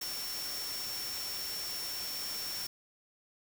sine tone in noise, 5450 Hz, F8, 43 cents flat, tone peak -38 dBFS, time 0.01-2.67 s, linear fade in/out 5 ms, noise white, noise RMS -41 dBFS, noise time 0.01-2.67 s, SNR 0 dB, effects none

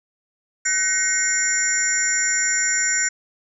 sine tone cluster, 1514 / 1880 / 2145 / 5690 / 7140 Hz, F#6 / A#6 / C7 / F8 / A8, +39 / +14 / +42 / +31 / +24 cents, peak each -24 / -27 / -28 / -26 / -21 dBFS, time 0.65-3.09 s, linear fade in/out 10 ms, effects none

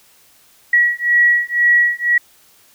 sine beating tone pair, 1921 / 1923 Hz, B6 / B6, -48 / -47 cents, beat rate 2 Hz, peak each -14 dBFS, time 0.73-2.18 s, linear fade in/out 5 ms, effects white hiss -51 dBFS RMS until 2.74 s

